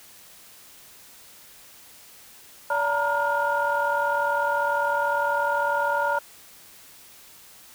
sine tone cluster, 575 / 911 / 951 / 1419 Hz, D5 / A#5 / A#5 / F6, -37 / -40 / +34 / +27 cents, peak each -26 dBFS, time 2.7-6.19 s, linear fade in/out 5 ms, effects tanh soft clip ceiling -13 dBFS + white hiss -49 dBFS RMS until 7.74 s

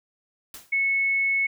white noise with exponential decay, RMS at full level -37 dBFS, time 0.54-0.78 s, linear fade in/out 2 ms, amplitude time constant 51 ms
sine tone, 2200 Hz, C#7, 14 cents flat, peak -20 dBFS, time 0.72-1.47 s, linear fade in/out 10 ms
effects none

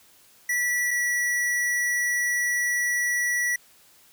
square tone pair in turn, 1952 / 1945 Hz, B6 / B6, -21 / -27 cents, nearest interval unison, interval 6 cents, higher first, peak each -23 dBFS, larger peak neither, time 0.49-0.91 / 0.91-3.56 s, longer second, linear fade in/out 5 ms, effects white hiss -56 dBFS RMS until 4.12 s

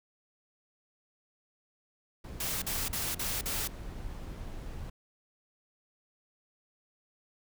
brown noise, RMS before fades -41 dBFS, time 2.24-4.9 s, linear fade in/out 5 ms
white noise bursts, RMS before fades -34 dBFS, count 5, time 2.4-3.676 s, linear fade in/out 5 ms, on 220 ms, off 44 ms
effects none

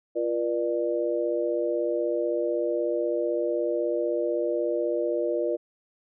sine tone cluster, 345.9 / 480.9 / 597 Hz, F4 / B4 / D5, -17 / -46 / +28 cents, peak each -28 dBFS, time 0.15-5.57 s, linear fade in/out 20 ms, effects none

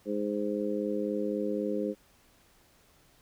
harmonic tone, 103.83 Hz, G#2, in tune, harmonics 2 / 3 / 4 / 5, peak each -34 / -34 / -34 / -34 dBFS, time 0.05-1.95 s, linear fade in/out 50 ms, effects pink hiss -63 dBFS RMS until 3.21 s

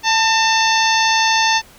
harmonic tone with a mistuned harmonic, 888 Hz, A5, 16 cents sharp, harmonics 1 / 2 / 3 / 4 / 5 / 6 / 7, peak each -16 / -19 / -21 / -22 / -23 / -24 / -24 dBFS, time 0.03-1.62 s, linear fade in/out 50 ms, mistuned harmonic 2, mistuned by +32 cents, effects pink hiss -45 dBFS RMS until 1.78 s

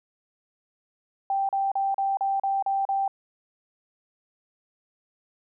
sine tone bursts, 784 Hz, G5, in tune, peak -22 dBFS, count 8, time 1.3-3.079 s, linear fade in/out 2 ms, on 190 ms, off 37 ms, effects none

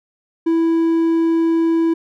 triangle tone, 329.6 Hz, E4, in tune, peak -11 dBFS, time 0.46-1.94 s, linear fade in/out 10 ms, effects none

